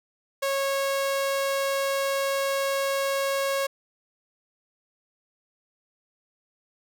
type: tone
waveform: sawtooth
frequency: 549 Hz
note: C#5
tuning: 17 cents flat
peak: -20 dBFS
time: 0.42-3.67 s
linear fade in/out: 10 ms
effects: none